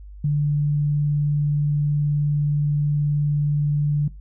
sine tone, 146.83 Hz, D3, in tune, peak -17 dBFS, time 0.24-4.08 s, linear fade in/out 5 ms, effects noise-tail reverb RT60 0.2 s tail -19 dB re dry + added 50 Hz sine -37 dBFS peak until 4.2 s

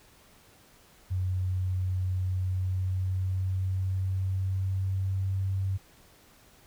sine tone with pitch glide, 92.5 to 95.98 Hz, F#2 to G2, 0 to -36 cents, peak -26 dBFS, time 1.1-5.78 s, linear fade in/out 20 ms, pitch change +64 cents, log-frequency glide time 2.23-5.45 s, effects pink hiss -58 dBFS RMS until 6.66 s

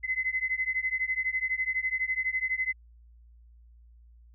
sine beating tone pair, 2036 / 2048 Hz, C7 / C7, -48 / -38 cents, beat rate 12 Hz, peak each -30 dBFS, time 0.03-2.73 s, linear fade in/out 20 ms, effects added 58 Hz sine -52 dBFS peak until 4.34 s

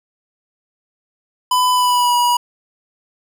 square tone with pitch glide, 1001 to 968.6 Hz, B5 to B5, +23 to -34 cents, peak -13 dBFS, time 1.51-2.37 s, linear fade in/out 5 ms, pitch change -57 cents, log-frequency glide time 1.72-2.15 s, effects none

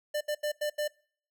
square tone bursts at uneven times, 596 Hz, D5, 25 cents sharp, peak -29 dBFS, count 5, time 0.14-0.21 / 0.28-0.35 / 0.43-0.52 / 0.61-0.7 / 0.78-0.88 s, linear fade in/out 10 ms, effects noise-tail reverb RT60 0.5 s tail -24 dB re dry

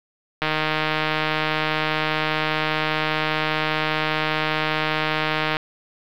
click train, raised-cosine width 0.3 ms, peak -5 dBFS, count 799, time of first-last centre 0.42-5.568 s, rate 155 Hz, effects low-pass 4000 Hz 12 dB/octave + 7-bit

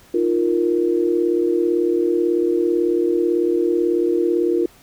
sine chord, Eb suspended second, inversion none, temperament equal, 311.1 / 349.2 / 466.2 Hz, Eb4 / F4 / Bb4, 0 / 0 / 0 cents, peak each -23 / -17 / -22 dBFS, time 0.14-4.66 s, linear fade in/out 5 ms, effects pink hiss -50 dBFS RMS until 4.82 s

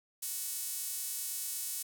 sawtooth tone with high-pass filter, 371 Hz, F#4, 5 cents sharp, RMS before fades -38 dBFS, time 0.22-1.83 s, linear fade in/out 10 ms, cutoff 8800 Hz, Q 1, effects none

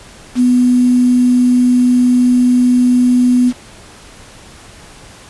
sine tone with quantisation, 247.9 Hz, B3, 7 cents sharp, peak -7 dBFS, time 0.35-3.53 s, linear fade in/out 50 ms, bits 5, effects pink hiss -38 dBFS RMS until 5.29 s + resampled to 24000 Hz

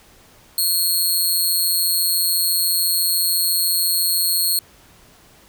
10% pulse tone with amplitude modulation, 4300 Hz, C8, 47 cents sharp, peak -7 dBFS, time 0.58-4.59 s, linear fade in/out 2 ms, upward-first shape sine, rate 174 Hz, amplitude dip 60%, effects pink hiss -50 dBFS RMS until 5.48 s

